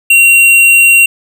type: tone with tanh clipping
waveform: sine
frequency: 2749 Hz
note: F7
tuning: 28 cents flat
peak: -4 dBFS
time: 0.1-1.06 s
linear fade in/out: 5 ms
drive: 17 dB
effects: none